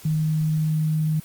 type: tone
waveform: sine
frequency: 155.9 Hz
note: D#3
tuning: 4 cents sharp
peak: -19 dBFS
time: 0.05-1.2 s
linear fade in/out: 5 ms
effects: white hiss -46 dBFS RMS until 1.24 s + Opus 48 kbps